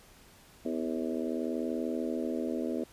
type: harmonic tone with a mistuned harmonic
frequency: 80.6 Hz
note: E2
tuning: 38 cents flat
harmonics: 3 / 4 / 5 / 6 / 7 / 8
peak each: -34 / -36 / -38 / -40 / -41 / -42 dBFS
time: 0.65-2.84 s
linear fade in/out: 5 ms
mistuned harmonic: 3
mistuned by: +53 cents
effects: pink hiss -57 dBFS RMS until 2.92 s + resampled to 32000 Hz